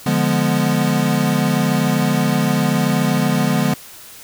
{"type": "chord", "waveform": "square", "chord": "D diminished seventh", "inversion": "none", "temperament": "equal", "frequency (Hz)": [146.83, 174.61, 207.7, 246.9], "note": ["D3", "F3", "Ab3", "Cb4"], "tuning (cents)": [0, 0, 0, 0], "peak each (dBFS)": -21, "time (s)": [0.06, 3.74], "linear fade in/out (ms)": 5, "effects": ["white hiss -39 dBFS RMS until 4.23 s"]}